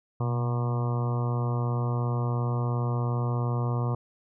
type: harmonic tone with a mistuned harmonic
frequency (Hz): 119.9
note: A#2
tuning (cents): +49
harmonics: 1 / 2 / 3 / 4 / 5 / 6 / 7 / 8 / 9 / 10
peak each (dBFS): -25 / -37 / -39 / -38 / -43 / -41 / -46 / -41 / -40 / -43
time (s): 0.2-3.95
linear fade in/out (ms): 5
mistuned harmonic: 1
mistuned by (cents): +40
effects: none